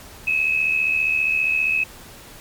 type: tone pair together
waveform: sine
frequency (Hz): 2506 / 2581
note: D#7 / E7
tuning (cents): +12 / -37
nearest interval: minor second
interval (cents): 51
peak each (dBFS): -24 / -18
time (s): 0.27-1.84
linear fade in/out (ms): 5
effects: pink hiss -42 dBFS RMS until 2.4 s + MP3 96 kbps